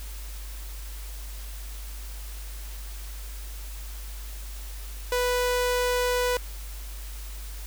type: tone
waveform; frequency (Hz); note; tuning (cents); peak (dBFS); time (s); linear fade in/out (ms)
sawtooth; 493.9; B4; 0; -19; 5.12-6.37; 2
effects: added 50 Hz sine -35 dBFS peak until 7.66 s + white hiss -45 dBFS RMS until 7.66 s